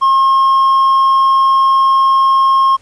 sine tone with hard clipping, 1074 Hz, C6, 45 cents sharp, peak -8 dBFS, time 0.01-2.77 s, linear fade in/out 20 ms, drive 2 dB, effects pink hiss -49 dBFS RMS until 2.81 s + resampled to 22050 Hz

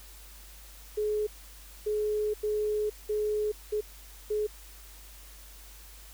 sine tone bursts at uneven times, 423 Hz, G#4, 32 cents sharp, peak -26 dBFS, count 6, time 0.97-1.27 / 1.86-2.34 / 2.43-2.9 / 3.09-3.52 / 3.72-3.81 / 4.3-4.47 s, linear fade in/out 10 ms, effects added 50 Hz sine -49 dBFS peak until 6.13 s + white hiss -52 dBFS RMS until 6.13 s

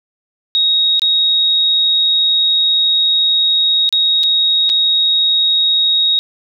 sine tone with dropouts, 3769 Hz, A#7, 18 cents sharp, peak -10 dBFS, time 0.55-6.19 s, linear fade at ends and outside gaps 0 ms, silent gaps 0.995-1.019 / 3.891-3.926 / 4.233-4.237 / 4.693-4.699 s, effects none

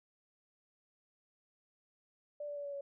sine tone with pitch steps, 587.3 / 580.9 / 574.5 / 568.3 / 562.1 Hz, D5 / D5 / D5 / C#5 / C#5, 0 / -19 / -38 / +43 / +24 cents, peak -39 dBFS, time 2.4-2.81 s, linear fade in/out 5 ms, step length 82 ms, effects none

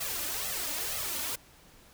white noise with flanger, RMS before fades -34 dBFS, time 0-1.36 s, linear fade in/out 10 ms, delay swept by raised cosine 1.5 to 3.4 ms, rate 2.1 Hz, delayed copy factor +1, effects pink hiss -57 dBFS RMS until 1.93 s

